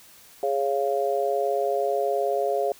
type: chord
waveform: sine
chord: Db major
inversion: second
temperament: just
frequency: 415.8 / 554.4 / 693 Hz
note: Ab4 / Db5 / F5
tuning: +2 / 0 / -14 cents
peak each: -26 dBFS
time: 0.43-2.72 s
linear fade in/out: 2 ms
effects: white hiss -51 dBFS RMS until 2.79 s